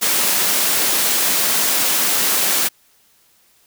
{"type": "high-pass noise", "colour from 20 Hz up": "white", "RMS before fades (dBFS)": -17, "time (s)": [0.01, 2.69], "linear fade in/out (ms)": 20, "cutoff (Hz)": 170, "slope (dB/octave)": 24, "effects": ["white hiss -56 dBFS RMS until 3.66 s"]}